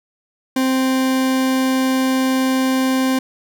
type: tone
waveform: 40% pulse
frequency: 261.6 Hz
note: C4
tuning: in tune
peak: -14 dBFS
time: 0.56-3.19 s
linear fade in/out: 5 ms
effects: none